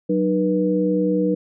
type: tone cluster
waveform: sine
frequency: 186.5 / 305.7 / 485.5 Hz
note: F#3 / D#4 / B4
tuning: +14 / -30 / -30 cents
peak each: -21 dBFS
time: 0.09-1.35 s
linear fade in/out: 10 ms
effects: none